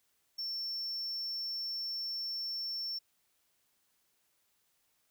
triangle tone, 5420 Hz, E8, 47 cents sharp, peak -34 dBFS, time 0.38-2.99 s, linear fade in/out 10 ms, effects white hiss -75 dBFS RMS until 5.1 s

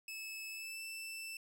sawtooth tone with pitch glide, 2604 to 2659 Hz, E7 to E7, -22 to +14 cents, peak -40 dBFS, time 0.08-1.37 s, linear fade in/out 2 ms, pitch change +36 cents, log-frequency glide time 0.49-0.83 s, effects none

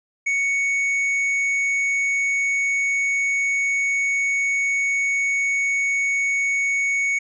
sine tone with tanh clipping, 2224 Hz, C#7, 5 cents sharp, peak -20 dBFS, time 0.26-7.19 s, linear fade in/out 10 ms, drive 8 dB, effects resampled to 16000 Hz

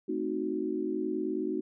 sine chord, A diminished seventh, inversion none, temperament equal, 220 / 261.6 / 311.1 / 370 Hz, A3 / C4 / Eb4 / Gb4, 0 / 0 / 0 / 0 cents, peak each -38 / -37 / -33 / -33 dBFS, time 0.08-1.61 s, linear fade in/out 10 ms, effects none

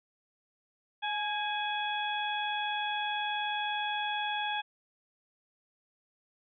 harmonic tone with a mistuned harmonic, 841 Hz, G#5, 22 cents sharp, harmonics 1 / 2 / 3 / 4, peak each -33 / -37 / -39 / -37 dBFS, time 1.02-4.62 s, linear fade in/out 20 ms, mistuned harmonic 2, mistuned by -40 cents, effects none

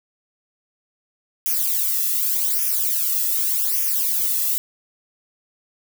violet noise with flanger, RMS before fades -21 dBFS, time 1.46-4.58 s, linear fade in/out 0 ms, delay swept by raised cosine 0.24 to 1.34 ms, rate 0.85 Hz, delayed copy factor -0.95, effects none

